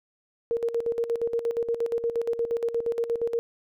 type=tone with tremolo; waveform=sine; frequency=466.2 Hz; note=A#4; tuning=in tune; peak=-22 dBFS; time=0.51-3.39 s; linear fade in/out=0 ms; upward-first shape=square; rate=8.5 Hz; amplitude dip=70%; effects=none